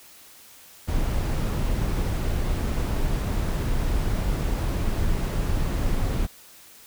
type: noise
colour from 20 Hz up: brown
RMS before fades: -24 dBFS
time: 0.87-6.27 s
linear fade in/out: 20 ms
effects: white hiss -49 dBFS RMS until 6.86 s